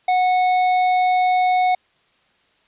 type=tone with tanh clipping; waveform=triangle; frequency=734 Hz; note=F#5; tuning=14 cents flat; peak=-16 dBFS; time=0.08-1.75 s; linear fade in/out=5 ms; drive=14 dB; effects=white hiss -60 dBFS RMS until 2.67 s + resampled to 8000 Hz